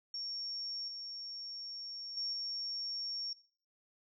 sine tone with level steps, 5510 Hz, F8, 24 cents flat, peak -38 / -42 / -35 / -37 dBFS, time 0.14-3.33 s, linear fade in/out 2 ms, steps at 0.88 / 2.17 / 2.33 s, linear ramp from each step 2 ms, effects noise-tail reverb RT60 0.5 s tail -21 dB re dry

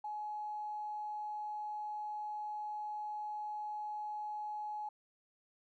triangle tone with tanh clipping, 844 Hz, G#5, 28 cents sharp, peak -38 dBFS, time 0.04-4.89 s, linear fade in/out 5 ms, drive 3 dB, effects none

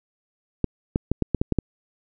clicks, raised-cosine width 3 ms, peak -7 dBFS, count 8, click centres 0.643 / 0.959 / 1.116 / 1.223 / 1.347 / 1.415 / 1.523 / 1.587 s, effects none

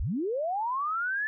sine linear sweep, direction up, 38.89 to 1753 Hz, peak -27 dBFS, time 0-1.27 s, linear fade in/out 0 ms, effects none

